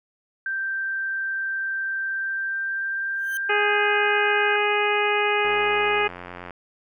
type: tone with pitch glide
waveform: sine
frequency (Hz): 1568 to 1591.7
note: G6 to G6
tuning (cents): 0 to +26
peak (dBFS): -24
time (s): 0.46-4.56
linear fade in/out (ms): 2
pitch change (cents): +26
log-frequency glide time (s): 2.04-3.89
type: tone with exponential growth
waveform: 5% pulse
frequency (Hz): 3108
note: G7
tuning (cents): -16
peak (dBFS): -23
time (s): 3.15-3.37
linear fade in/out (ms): 0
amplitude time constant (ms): 46
type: harmonic tone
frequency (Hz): 414.7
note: G#4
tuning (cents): -3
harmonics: 1 / 2 / 3 / 4 / 5 / 6 / 7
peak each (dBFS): -24 / -26 / -28 / -28 / -28 / -26 / -32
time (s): 3.49-6.08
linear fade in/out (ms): 10
type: click train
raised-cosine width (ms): 0.5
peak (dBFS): -21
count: 95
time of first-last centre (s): 5.45-6.507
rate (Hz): 88.9
effects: none